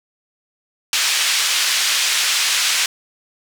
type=band-pass noise; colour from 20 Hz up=pink; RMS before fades=-18 dBFS; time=0.93-2.86 s; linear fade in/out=2 ms; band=2400 to 7300 Hz; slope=12 dB/octave; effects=none